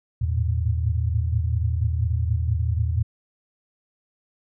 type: tone cluster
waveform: sine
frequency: 80.6 / 104.8 / 109.1 / 115.2 Hz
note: E2 / G#2 / A2 / A#2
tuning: -38 / +16 / -14 / -20 cents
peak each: -22 / -29 / -30 / -26 dBFS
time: 0.21-3.03 s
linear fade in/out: 10 ms
effects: none